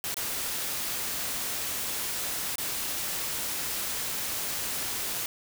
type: noise with dropouts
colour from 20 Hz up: white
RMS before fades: -32 dBFS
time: 0.04-5.26 s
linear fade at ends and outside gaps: 1 ms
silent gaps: 0.143-0.168 / 2.557-2.582 s
effects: none